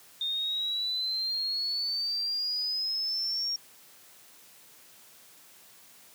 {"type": "exponential sweep", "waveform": "sine", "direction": "up", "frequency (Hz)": [3646, 5588], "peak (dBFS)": -28, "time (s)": [0.21, 3.56], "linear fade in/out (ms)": 2, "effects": ["white hiss -55 dBFS RMS until 6.14 s", "high-pass 100 Hz 12 dB/octave"]}